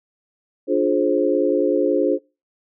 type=chord; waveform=sine; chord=D half-diminished seventh; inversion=none; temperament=just; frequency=293.7 / 352.4 / 422.9 / 528.6 Hz; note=D4 / F4 / Ab4 / C5; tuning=0 / +16 / +31 / +18 cents; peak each=-21 dBFS; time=0.67-2.19 s; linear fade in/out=50 ms; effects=noise-tail reverb RT60 0.3 s tail -25 dB re dry